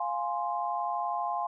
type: chord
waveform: sine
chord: F minor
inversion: none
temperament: equal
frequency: 698.5 / 830.6 / 1046.5 Hz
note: F5 / Ab5 / C6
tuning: 0 / 0 / 0 cents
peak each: -33 dBFS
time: 0-1.47 s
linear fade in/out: 5 ms
effects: none